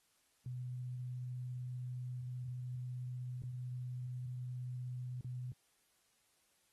sine tone with dropouts, 125 Hz, B2, 21 cents sharp, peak -40 dBFS, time 0.46-5.52 s, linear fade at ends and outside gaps 2 ms, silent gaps 3.421-3.435 / 5.21-5.245 s, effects white hiss -75 dBFS RMS until 6.72 s + AAC 32 kbps

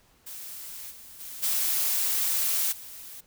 blue noise with level steps, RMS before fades -40 / -47 / -40 / -26 / -43 dBFS, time 0.26-3.21 s, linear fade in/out 10 ms, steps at 0.9 / 1.19 / 1.42 / 2.71 s, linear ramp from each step 20 ms, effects pink hiss -62 dBFS RMS until 3.26 s

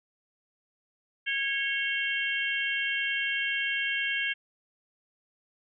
harmonic tone with a mistuned harmonic, 549 Hz, C#5, 17 cents flat, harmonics 3 / 4 / 5 / 6, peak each -31 / -32 / -33 / -34 dBFS, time 1.26-4.34 s, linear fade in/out 20 ms, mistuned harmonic 6, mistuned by -73 cents, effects none

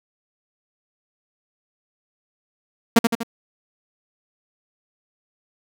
sawtooth tone with echo, 230.7 Hz, A#3, 18 cents flat, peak -5 dBFS, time 2.96-2.99 s, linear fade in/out 5 ms, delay 81 ms, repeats 3, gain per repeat -5 dB, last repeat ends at 3.233 s, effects none

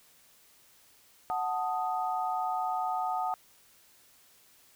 sine chord, D# diminished, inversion first, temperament equal, 740 / 880 / 1244.5 Hz, F#5 / A5 / D#6, 0 / 0 / 0 cents, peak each -31 / -34 / -35 dBFS, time 1.3-3.34 s, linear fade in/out 0 ms, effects white hiss -61 dBFS RMS until 4.75 s

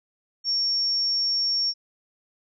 sine tone, 5500 Hz, F8, 27 cents flat, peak -21 dBFS, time 0.44-1.74 s, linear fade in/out 50 ms, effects none

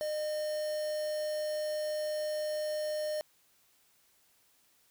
triangle tone with quantisation, 609 Hz, D#5, 37 cents flat, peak -30 dBFS, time 0.01-3.21 s, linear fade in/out 0 ms, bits 7, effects white hiss -68 dBFS RMS until 4.9 s

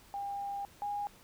sine tone pair in turn, 802 / 818.4 Hz, G5 / G#5, +39 / -26 cents, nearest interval unison, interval 35 cents, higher second, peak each -35 / -33 dBFS, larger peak second, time 0.14-0.65 / 0.82-1.07 s, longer first, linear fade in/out 0 ms, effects pink hiss -59 dBFS RMS until 1.23 s

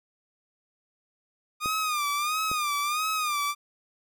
sawtooth tone with vibrato, 1216 Hz, D#6, 40 cents flat, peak -22 dBFS, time 1.6-3.55 s, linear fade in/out 50 ms, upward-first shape sine, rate 1.5 Hz, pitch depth 93 cents each way
clicks, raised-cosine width 2 ms, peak -23 dBFS, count 2, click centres 1.659 / 2.515 s
effects none

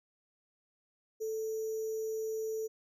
sine tone with sample-and-hold, 440 Hz, A4, in tune, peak -33 dBFS, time 1.2-2.68 s, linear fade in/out 20 ms, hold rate 6300 Hz, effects none

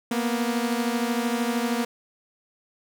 sawtooth beating tone pair, 233.2 / 246.2 Hz, A#3 / B3, +1 / -5 cents, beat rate 13 Hz, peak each -21 / -24 dBFS, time 0.11-1.85 s, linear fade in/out 5 ms, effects none

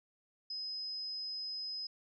sine tone, 5060 Hz, D#8, 28 cents sharp, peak -38 dBFS, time 0.5-1.87 s, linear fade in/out 5 ms, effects none

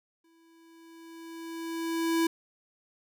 square tone with exponential growth, 330 Hz, E4, 2 cents sharp, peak -23 dBFS, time 0.24-2.27 s, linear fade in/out 5 ms, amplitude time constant 440 ms, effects none

